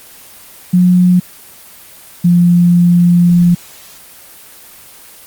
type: tone pair in turn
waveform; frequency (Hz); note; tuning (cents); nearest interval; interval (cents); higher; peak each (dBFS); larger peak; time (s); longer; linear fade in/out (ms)
sine; 180 / 174.57; F#3 / F3; -47 / 0; minor second; 53; first; -5; neither; 0.73-1.2 / 2.24-3.55; second; 10
effects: white hiss -37 dBFS RMS until 5.26 s + Opus 24 kbps